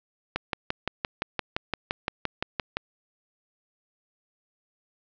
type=click train; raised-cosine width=0.3 ms; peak=-10 dBFS; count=15; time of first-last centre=0.36-2.77 s; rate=5.81 Hz; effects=low-pass 5000 Hz 12 dB/octave

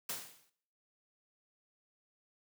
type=noise with exponential decay; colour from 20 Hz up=white; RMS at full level=-36 dBFS; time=0.09-0.5 s; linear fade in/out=5 ms; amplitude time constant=88 ms; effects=noise-tail reverb RT60 0.6 s tail -17 dB re dry + high-pass 100 Hz 12 dB/octave

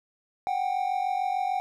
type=tone pair together; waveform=triangle; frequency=740 / 786.7 Hz; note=F#5 / G5; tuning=0 / +6 cents; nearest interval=minor second; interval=106 cents; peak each=-26 / -26 dBFS; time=0.47-1.6 s; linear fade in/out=0 ms; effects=none

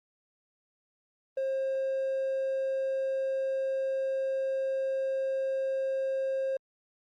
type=tone; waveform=triangle; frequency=534 Hz; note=C5; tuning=35 cents sharp; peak=-25 dBFS; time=1.37-6.57 s; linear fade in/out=5 ms; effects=tanh soft clip ceiling -22 dBFS + Opus 32 kbps

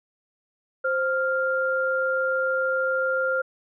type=tone pair together; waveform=sine; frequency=523.9 / 1396.9 Hz; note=C5 / F6; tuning=+2 / 0 cents; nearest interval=octave + perfect fourth; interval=1698 cents; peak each=-24 dBFS; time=0.84-3.42 s; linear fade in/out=10 ms; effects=none

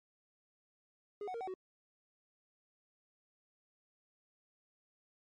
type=tone with pitch steps; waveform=triangle; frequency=412.2 / 739 / 463.6 / 756 / 373.5 Hz; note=G#4 / F#5 / A#4 / F#5 / F#4; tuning=-13 / -2 / -10 / +37 / +16 cents; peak=-37 dBFS; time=1.21-1.54 s; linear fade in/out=2 ms; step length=66 ms; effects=MP3 48 kbps

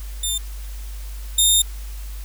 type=tone pair in turn; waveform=15% pulse; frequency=3601 / 3651 Hz; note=A7 / A#7; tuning=+39 / -37 cents; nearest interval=unison; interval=24 cents; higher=second; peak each=-14 / -6 dBFS; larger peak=second; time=0.23-0.38 / 1.38-1.62 s; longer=second; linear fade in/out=5 ms; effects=added 50 Hz sine -29 dBFS peak until 2.24 s + white hiss -44 dBFS RMS until 2.24 s

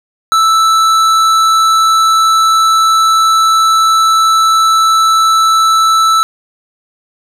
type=tone with hard clipping; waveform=triangle; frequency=1318.5 Hz; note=E6; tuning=in tune; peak=-8 dBFS; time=0.32-6.23 s; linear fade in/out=0 ms; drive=16 dB; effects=none

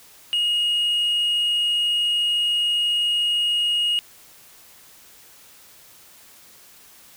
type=tone; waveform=sine; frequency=2873 Hz; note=F7; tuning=48 cents sharp; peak=-16 dBFS; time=0.33-3.99 s; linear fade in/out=0 ms; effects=tanh soft clip ceiling -17 dBFS + white hiss -49 dBFS RMS until 7.16 s

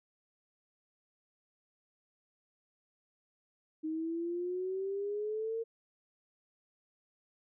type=exponential sweep; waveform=sine; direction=up; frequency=311.1 to 460.1 Hz; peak=-33 dBFS; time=3.83-5.64 s; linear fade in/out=20 ms; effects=none

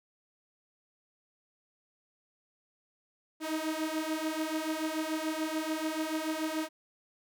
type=beating tone pair; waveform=sawtooth; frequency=311 / 317.9 Hz; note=D#4 / D#4; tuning=-1 / +37 cents; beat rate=6.9 Hz; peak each=-31 / -30 dBFS; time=3.4-6.69 s; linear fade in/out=50 ms; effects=none

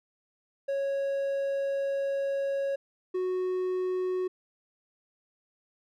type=tone pair in turn; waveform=triangle; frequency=552 / 368.4 Hz; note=C#5 / F#4; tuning=-7 / -7 cents; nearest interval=perfect fifth; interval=700 cents; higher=first; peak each=-25 dBFS; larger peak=neither; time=0.68-2.76 / 3.14-4.28 s; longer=first; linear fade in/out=10 ms; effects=none

